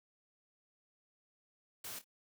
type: noise with echo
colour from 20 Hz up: white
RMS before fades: -45 dBFS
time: 1.84-1.99 s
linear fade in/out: 5 ms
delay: 27 ms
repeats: 2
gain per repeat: -12 dB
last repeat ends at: 2.044 s
effects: none